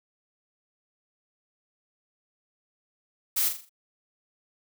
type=noise with echo; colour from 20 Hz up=blue; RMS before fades=-25 dBFS; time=3.36-3.49 s; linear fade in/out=10 ms; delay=41 ms; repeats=5; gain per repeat=-7 dB; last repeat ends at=3.695 s; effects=none